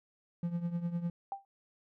triangle tone with tremolo, 171.9 Hz, F3, 27 cents flat, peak -27 dBFS, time 0.43-1.1 s, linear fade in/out 2 ms, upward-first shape triangle, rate 9.9 Hz, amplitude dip 80%
sine tone with exponential decay, 788 Hz, G5, 9 cents sharp, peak -31 dBFS, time 1.32-1.45 s, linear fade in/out 1 ms, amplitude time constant 28 ms
effects none

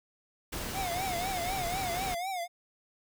pink noise, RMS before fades -37 dBFS, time 0.52-2.15 s, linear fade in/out 10 ms
square tone with vibrato, 730 Hz, F#5, 24 cents flat, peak -33 dBFS, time 0.73-2.48 s, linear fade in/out 50 ms, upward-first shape triangle, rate 4 Hz, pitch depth 140 cents each way
effects none

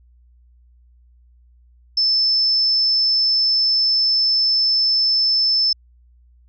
sine tone, 5270 Hz, E8, 1 cent flat, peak -14 dBFS, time 1.97-5.73 s, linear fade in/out 5 ms, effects added 60 Hz sine -49 dBFS peak until 6.48 s

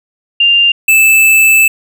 sine / square tone pair in turn, 2794 / 2631 Hz, F7 / E7, 0 / -4 cents, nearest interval minor second, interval 104 cents, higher first, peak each -5 dBFS, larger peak neither, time 0.4-0.72 / 0.88-1.68 s, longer second, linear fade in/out 5 ms, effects none

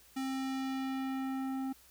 square tone with low-pass filter sweep, 265.5 Hz, C4, 25 cents sharp, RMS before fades -36 dBFS, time 0.16-1.73 s, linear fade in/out 10 ms, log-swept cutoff 12000 to 960 Hz, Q 0.74, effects added 60 Hz sine -69 dBFS peak until 1.9 s + white hiss -61 dBFS RMS until 1.9 s

